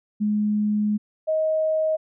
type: tone pair in turn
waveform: sine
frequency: 210 / 629.3 Hz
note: G#3 / D#5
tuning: +19 / +19 cents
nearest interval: octave + perfect fifth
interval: 1900 cents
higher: second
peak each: -19 dBFS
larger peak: neither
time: 0.2-0.98 / 1.27-1.97 s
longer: first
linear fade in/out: 20 ms
effects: none